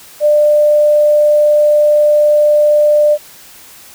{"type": "tone", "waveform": "sine", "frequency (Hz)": 596, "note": "D5", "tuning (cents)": 25, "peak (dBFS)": -6, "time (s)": [0.2, 3.18], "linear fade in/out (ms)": 50, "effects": ["white hiss -38 dBFS RMS until 3.94 s"]}